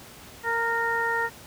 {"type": "harmonic tone with a mistuned harmonic", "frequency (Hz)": 461.7, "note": "A#4", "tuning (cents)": -17, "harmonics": [1, 2, 3, 4], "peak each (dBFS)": [-31, -28, -30, -27], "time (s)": [0.43, 1.3], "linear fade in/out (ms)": 50, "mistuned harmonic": 3, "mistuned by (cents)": 19, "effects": ["pink hiss -46 dBFS RMS until 1.46 s", "high-pass 60 Hz 12 dB/octave"]}